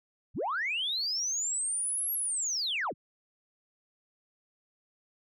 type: linear two-way sweep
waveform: sine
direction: up then down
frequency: 38 to 11550 to 38 Hz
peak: -28 dBFS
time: 0.34-2.94 s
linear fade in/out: 50 ms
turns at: 2.13 s
effects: tanh soft clip ceiling -24 dBFS